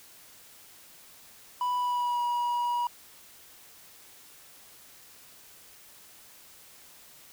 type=tone with pitch glide; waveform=triangle; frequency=987.8 to 963.6 Hz; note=B5 to B5; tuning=0 to -43 cents; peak=-24 dBFS; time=1.61-2.87 s; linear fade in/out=2 ms; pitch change=-43 cents; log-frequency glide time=1.77-2.21 s; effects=white hiss -53 dBFS RMS until 7.32 s

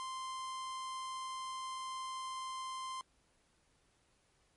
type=tone; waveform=45% pulse; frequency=1044 Hz; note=C6; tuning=4 cents flat; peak=-40 dBFS; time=0-3.01 s; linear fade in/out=0 ms; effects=pink hiss -73 dBFS RMS until 4.56 s + MP3 48 kbps

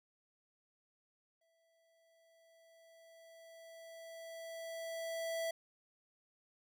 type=tone with exponential growth; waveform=square; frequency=659.3 Hz; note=E5; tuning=in tune; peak=-36 dBFS; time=1.41-5.51 s; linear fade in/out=5 ms; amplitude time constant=890 ms; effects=none

